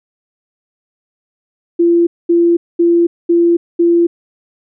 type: tone bursts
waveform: sine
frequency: 341.6 Hz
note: F4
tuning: 38 cents flat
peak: -7 dBFS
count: 5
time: 1.79-4.07 s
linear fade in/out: 10 ms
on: 280 ms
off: 220 ms
effects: none